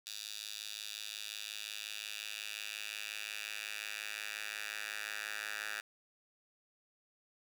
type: tone with high-pass filter sweep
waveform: 10% pulse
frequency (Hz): 105.6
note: G#2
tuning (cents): +29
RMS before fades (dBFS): -43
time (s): 0.06-5.81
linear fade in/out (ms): 10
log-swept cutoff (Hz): 4000 to 1700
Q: 2
effects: none